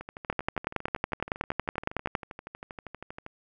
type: two click trains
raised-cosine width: 0.5 ms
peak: -24 / -11 dBFS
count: 42 / 21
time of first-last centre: 0.01-3.264 / 0.3-2.152 s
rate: 12.6 / 10.8 Hz
effects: none